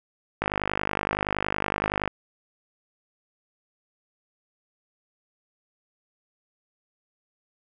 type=click train; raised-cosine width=0.5 ms; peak=-9 dBFS; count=85; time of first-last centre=0.42-2.077 s; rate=50.7 Hz; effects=none